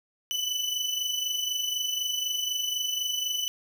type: tone pair together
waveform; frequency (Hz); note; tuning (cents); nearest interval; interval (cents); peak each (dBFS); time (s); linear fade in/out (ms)
30% pulse; 2975 / 2999; F#7 / F#7; +9 / +23; unison; 14; -29 / -26; 0.31-3.48; 0
effects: none